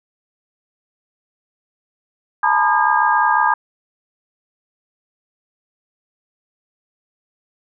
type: tone cluster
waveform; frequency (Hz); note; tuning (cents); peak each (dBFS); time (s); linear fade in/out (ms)
sine; 858 / 924 / 992 / 1219 / 1618; A5 / A#5 / B5 / D#6 / G#6; -44 / -16 / +7 / -36 / -46; -19; 2.43-3.54; 5
effects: none